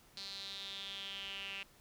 sawtooth tone with band-pass filter sweep, 196.4 Hz, G3, 4 cents sharp, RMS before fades -45 dBFS, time 0.17-1.63 s, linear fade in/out 2 ms, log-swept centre 4300 to 2700 Hz, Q 6.6, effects pink hiss -64 dBFS RMS until 1.8 s

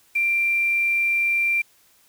sine tone with quantisation, 2366 Hz, D7, 12 cents sharp, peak -18 dBFS, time 0.15-1.62 s, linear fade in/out 10 ms, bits 7, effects white hiss -58 dBFS RMS until 2.08 s

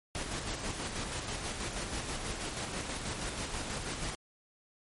pink noise with tremolo, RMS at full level -36 dBFS, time 0.15-4.15 s, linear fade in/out 0 ms, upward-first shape square, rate 6.2 Hz, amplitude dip 35%, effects MP3 48 kbps

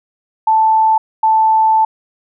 sine tone bursts at uneven times, 880 Hz, A5, in tune, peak -8 dBFS, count 2, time 0.47-0.98 / 1.23-1.85 s, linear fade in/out 5 ms, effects none

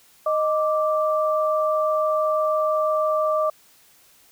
sine tone pair together, 621 / 1173 Hz, D#5 / D6, -3 / -2 cents, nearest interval major seventh, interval 1101 cents, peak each -20 / -23 dBFS, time 0.26-3.5 s, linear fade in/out 5 ms, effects white hiss -55 dBFS RMS until 4.31 s

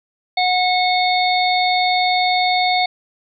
harmonic tone, 730 Hz, F#5, 24 cents flat, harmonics 1 / 3 / 5 / 6, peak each -16 / -21 / -23 / -24 dBFS, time 0.37-2.86 s, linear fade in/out 5 ms, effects none

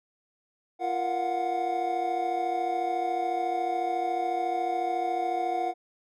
triangle tone cluster, 344.8 / 467.3 / 703 / 737 Hz, F4 / A#4 / F5 / F#5, -22 / +4 / +11 / -7 cents, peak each -32 / -35 / -31 / -26 dBFS, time 0.79-5.74 s, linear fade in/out 50 ms, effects none

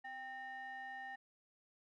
triangle ring-modulated tone, 522 Hz, C5, 4 cents flat, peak -40 dBFS, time 0.04-1.16 s, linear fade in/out 10 ms, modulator 1310 Hz, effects none

